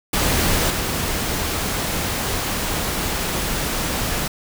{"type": "noise with level steps", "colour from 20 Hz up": "pink", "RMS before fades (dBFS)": [-19, -23], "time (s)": [0.13, 4.28], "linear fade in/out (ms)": 5, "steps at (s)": 0.7, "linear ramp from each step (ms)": 5, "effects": []}